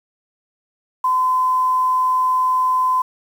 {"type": "tone with quantisation", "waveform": "sine", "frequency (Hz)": 1021, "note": "C6", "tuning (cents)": -43, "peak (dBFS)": -14, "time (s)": [1.04, 3.02], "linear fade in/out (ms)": 5, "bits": 7, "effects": []}